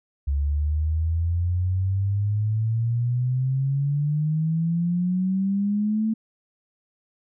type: exponential sweep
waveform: sine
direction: up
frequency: 69.3 to 222.7 Hz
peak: -20 dBFS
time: 0.27-6.14 s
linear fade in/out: 10 ms
effects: none